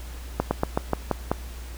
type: slowing click train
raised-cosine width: 1 ms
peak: -7 dBFS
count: 7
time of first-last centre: 0.4-1.315 s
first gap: 110 ms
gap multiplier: 1.13
effects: added 60 Hz sine -35 dBFS peak until 1.77 s + pink hiss -45 dBFS RMS until 1.77 s